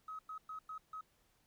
triangle tone bursts at uneven times, 1274 Hz, D#6, 41 cents sharp, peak -39 dBFS, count 5, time 0.08-0.19 / 0.29-0.38 / 0.49-0.59 / 0.69-0.78 / 0.93-1.01 s, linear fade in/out 5 ms, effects tanh soft clip ceiling -41 dBFS + pink hiss -74 dBFS RMS until 1.46 s

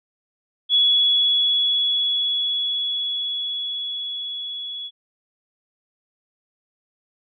sine tone with level ramp, 3379 Hz, G#7, 29 cents sharp, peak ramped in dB -13 to -29 dBFS, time 0.69-4.91 s, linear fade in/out 50 ms, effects none

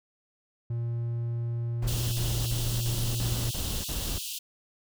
triangle tone, 117.6 Hz, A#2, 16 cents sharp, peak -26 dBFS, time 0.7-3.51 s, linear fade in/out 5 ms
brown noise bursts, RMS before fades -33 dBFS, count 7, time 1.82-4.184 s, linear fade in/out 5 ms, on 300 ms, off 44 ms
pink high-pass noise, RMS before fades -36 dBFS, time 1.87-4.39 s, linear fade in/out 10 ms, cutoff 2700 Hz, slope 96 dB/octave
effects none

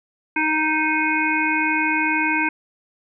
harmonic tone, 311.1 Hz, D#4, in tune, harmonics 1 / 3 / 5 / 7 / 8, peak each -24 / -24 / -24 / -24 / -24 dBFS, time 0.36-2.49 s, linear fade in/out 5 ms, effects none

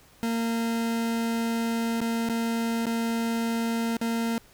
40% pulse tone with dropouts, 229.7 Hz, A#3, 25 cents flat, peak -24 dBFS, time 0.23-4.38 s, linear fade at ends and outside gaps 0 ms, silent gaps 2.005-2.015 / 2.289-2.297 / 2.856-2.867 / 3.968-4.014 s, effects pink hiss -56 dBFS RMS until 4.53 s

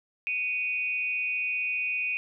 sine tone with amplitude modulation, 2489 Hz, D#7, in tune, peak -23 dBFS, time 0.27-2.17 s, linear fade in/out 0 ms, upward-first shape sine, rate 235 Hz, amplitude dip 75%, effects none

